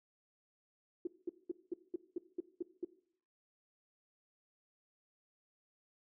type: tone bursts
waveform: sine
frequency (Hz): 350.3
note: F4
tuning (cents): +5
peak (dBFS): -34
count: 9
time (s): 1.05-2.848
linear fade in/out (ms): 5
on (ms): 22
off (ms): 200
effects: noise-tail reverb RT60 0.6 s tail -17 dB re dry